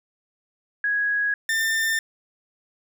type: tone pair in turn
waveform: sine / 40% pulse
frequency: 1661.2 / 1795.5 Hz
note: G#6 / A6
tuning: 0 / +35 cents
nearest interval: minor second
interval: 135 cents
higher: second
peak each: -20 dBFS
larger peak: neither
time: 0.84-1.34 / 1.49-1.99 s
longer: neither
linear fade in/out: 2 ms
effects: none